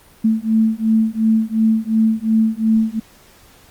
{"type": "beating tone pair", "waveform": "sine", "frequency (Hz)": [220, 222.8], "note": ["A3", "A3"], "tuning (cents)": [0, 22], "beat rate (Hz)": 2.8, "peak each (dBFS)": -16, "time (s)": [0.24, 3], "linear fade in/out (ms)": 10, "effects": ["pink hiss -48 dBFS RMS until 3.7 s", "Opus 32 kbps"]}